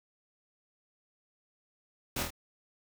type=noise with echo; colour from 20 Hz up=pink; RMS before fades=-34 dBFS; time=2.16-2.23 s; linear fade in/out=5 ms; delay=25 ms; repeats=3; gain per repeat=-3 dB; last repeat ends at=2.305 s; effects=none